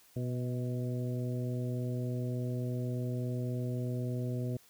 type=harmonic tone with a mistuned harmonic; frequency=123.47 Hz; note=B2; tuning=in tune; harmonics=1 / 2 / 3 / 4 / 5; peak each=-33 / -39 / -43 / -45 / -47 dBFS; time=0.16-4.57 s; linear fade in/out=5 ms; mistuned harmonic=5; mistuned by=+34 cents; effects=white hiss -62 dBFS RMS until 4.69 s